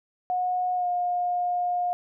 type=tone with pitch glide; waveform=sine; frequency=727 to 712.4 Hz; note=F#5 to F5; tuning=-31 to +34 cents; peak=-23 dBFS; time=0.3-1.93 s; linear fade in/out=0 ms; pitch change=-35 cents; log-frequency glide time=0.75-0.87 s; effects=none